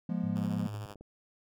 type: chord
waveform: triangle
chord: F diminished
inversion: none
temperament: equal with one note detuned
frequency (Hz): 174.61 / 207.7 / 241.2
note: F3 / Ab3 / Cb4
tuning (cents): 0 / 0 / -41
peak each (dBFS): -31 / -32 / -35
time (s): 0.09-0.67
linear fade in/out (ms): 5
type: tone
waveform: sine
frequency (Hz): 107.8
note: A2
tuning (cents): -35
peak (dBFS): -37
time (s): 0.23-0.86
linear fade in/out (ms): 10
type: tone with tremolo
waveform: 5% pulse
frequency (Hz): 102.3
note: G#2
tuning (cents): -26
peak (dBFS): -32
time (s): 0.35-0.95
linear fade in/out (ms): 20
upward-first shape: sine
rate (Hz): 13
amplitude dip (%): 45
type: clicks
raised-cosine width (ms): 2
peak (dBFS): -37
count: 5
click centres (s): 0.744 / 0.86 / 0.909 / 0.957 / 1.01
effects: none